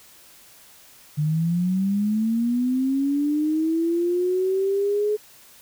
sine linear sweep, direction up, 147.1 to 425.1 Hz, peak -19 dBFS, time 1.17-5.17 s, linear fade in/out 20 ms, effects white hiss -50 dBFS RMS until 5.61 s

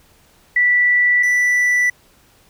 sine / triangle tone pair in turn, 1964 / 1970.9 Hz, B6 / B6, -10 / -4 cents, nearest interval unison, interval 6 cents, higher second, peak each -11 dBFS, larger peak neither, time 0.56-1.23 / 1.23-1.9 s, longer neither, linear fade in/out 5 ms, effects pink hiss -53 dBFS RMS until 2.49 s

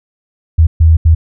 sine tone bursts at uneven times, 80.7 Hz, E2, 36 cents flat, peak -3 dBFS, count 3, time 0.58-0.67 / 0.8-0.97 / 1.05-1.15 s, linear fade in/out 10 ms, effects none

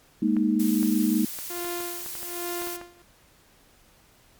sine chord, Ab suspended second, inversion none, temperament equal, 207.7 / 233.1 / 311.1 Hz, Ab3 / Bb3 / Eb4, 0 / 0 / 0 cents, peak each -24 dBFS, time 0.22-1.25 s, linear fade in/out 5 ms
clicks, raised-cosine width 0.5 ms, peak -25 dBFS, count 11, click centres 0.367 / 0.83 / 1.388 / 1.648 / 1.804 / 2.062 / 2.153 / 2.23 / 2.619 / 2.672 / 2.814 s
blue noise, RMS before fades -35 dBFS, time 0.59-2.77 s, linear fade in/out 10 ms
sawtooth tone with tremolo, 349.2 Hz, F4, in tune, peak -26 dBFS, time 1.5-3.02 s, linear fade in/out 2 ms, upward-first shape sine, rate 1.2 Hz, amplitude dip 95%
effects pink hiss -58 dBFS RMS until 4.39 s + MP3 96 kbps

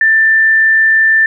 sine tone, 1777 Hz, A6, 17 cents sharp, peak -6 dBFS, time 0.01-1.26 s, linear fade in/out 2 ms, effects none

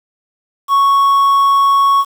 triangle tone with quantisation, 1108.7 Hz, C#6, in tune, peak -6 dBFS, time 0.68-2.05 s, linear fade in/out 50 ms, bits 6, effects none

